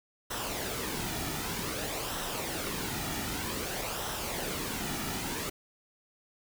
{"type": "noise with flanger", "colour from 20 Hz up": "pink", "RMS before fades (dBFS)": -35, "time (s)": [0.3, 5.5], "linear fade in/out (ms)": 10, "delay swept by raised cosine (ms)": [0.43, 1.93], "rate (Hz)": 0.53, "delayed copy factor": -0.5, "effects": []}